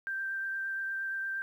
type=tone with vibrato; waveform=sine; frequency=1572 Hz; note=G6; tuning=4 cents sharp; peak=-32 dBFS; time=0.07-1.42 s; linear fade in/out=0 ms; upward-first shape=sine; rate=8.6 Hz; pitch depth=11 cents each way; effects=11-bit